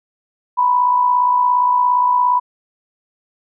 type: tone with amplitude modulation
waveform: sine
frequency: 987.8 Hz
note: B5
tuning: in tune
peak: -9 dBFS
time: 0.57-2.4 s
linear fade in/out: 20 ms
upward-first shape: sine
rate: 57.3 Hz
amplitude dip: 50%
effects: none